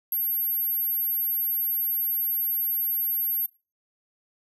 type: tone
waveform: sine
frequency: 12590 Hz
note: G9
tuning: 6 cents sharp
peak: -23 dBFS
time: 0.12-3.46 s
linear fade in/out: 2 ms
effects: noise-tail reverb RT60 0.3 s tail -21 dB re dry